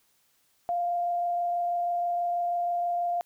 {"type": "tone with frequency modulation", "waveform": "sine", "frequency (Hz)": 698.5, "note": "F5", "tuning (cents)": 0, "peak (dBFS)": -25, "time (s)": [0.69, 3.21], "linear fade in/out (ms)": 0, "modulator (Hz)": 26.2, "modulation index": 0.28, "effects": ["white hiss -68 dBFS RMS until 3.25 s"]}